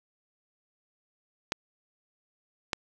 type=clicks; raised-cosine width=0.2 ms; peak=-10 dBFS; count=2; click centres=1.521 / 2.732 s; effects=none